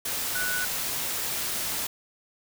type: tone in noise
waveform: sine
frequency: 1480 Hz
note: F#6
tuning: in tune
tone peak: -28 dBFS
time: 0.35-0.65 s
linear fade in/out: 5 ms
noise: white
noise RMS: -30 dBFS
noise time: 0.05-1.87 s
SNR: -1 dB
effects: none